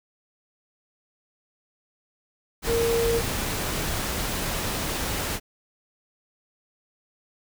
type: tone in noise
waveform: sine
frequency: 463.5 Hz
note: A#4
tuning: 10 cents flat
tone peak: -21 dBFS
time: 2.66-3.22 s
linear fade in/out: 50 ms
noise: pink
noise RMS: -28 dBFS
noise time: 2.62-5.4 s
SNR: +4 dB
effects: none